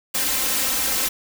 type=noise with comb filter; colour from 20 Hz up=white; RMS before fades=-22 dBFS; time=0.14-1.09 s; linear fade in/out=10 ms; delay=3.8 ms; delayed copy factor=+1; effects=none